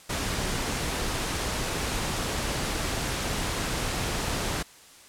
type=noise; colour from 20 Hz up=pink; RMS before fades=-29 dBFS; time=0.09-4.63 s; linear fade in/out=10 ms; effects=white hiss -51 dBFS RMS until 5.08 s + low-pass 10000 Hz 12 dB/octave